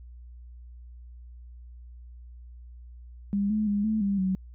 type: tone with pitch steps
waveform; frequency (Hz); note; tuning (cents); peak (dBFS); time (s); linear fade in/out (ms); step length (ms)
sine; 200.9 / 213.9 / 204 / 217.7 / 199.1 / 188.1; G3 / A3 / G#3 / A3 / G3 / F#3; +43 / -49 / -31 / -18 / +27 / +29; -23; 3.33-4.35; 0; 170
effects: added 60 Hz sine -43 dBFS peak until 4.54 s